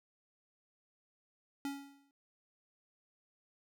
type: tone with exponential decay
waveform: square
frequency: 279.2 Hz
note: C#4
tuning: 13 cents sharp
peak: -35 dBFS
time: 1.65-2.11 s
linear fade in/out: 1 ms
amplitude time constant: 100 ms
effects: none